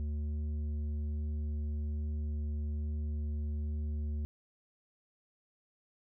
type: tone with tanh clipping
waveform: triangle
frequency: 74.9 Hz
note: D2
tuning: 35 cents sharp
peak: -34 dBFS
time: 0-4.25 s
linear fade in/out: 0 ms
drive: 12 dB
effects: none